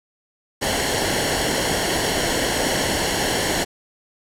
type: noise with comb filter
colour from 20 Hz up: pink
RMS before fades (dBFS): -21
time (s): 0.61-3.65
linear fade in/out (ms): 20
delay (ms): 0.81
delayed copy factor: -0.65
effects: low-pass 10000 Hz 12 dB/octave